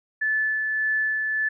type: tone with tremolo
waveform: sine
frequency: 1740 Hz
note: A6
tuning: 20 cents flat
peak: -20 dBFS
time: 0.21-1.49 s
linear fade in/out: 10 ms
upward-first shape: sine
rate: 1.7 Hz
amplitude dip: 30%
effects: none